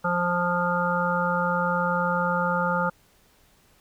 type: harmonic tone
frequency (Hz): 175.9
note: F3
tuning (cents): +13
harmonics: 1 / 3 / 5 / 7 / 8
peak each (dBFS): -28 / -28 / -28 / -28 / -28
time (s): 0.04-2.9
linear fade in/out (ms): 10
effects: pink hiss -60 dBFS RMS until 3.8 s